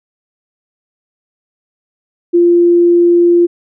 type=tone; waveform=sine; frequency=346.3 Hz; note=F4; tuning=15 cents flat; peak=-5 dBFS; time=2.33-3.47 s; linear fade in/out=20 ms; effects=none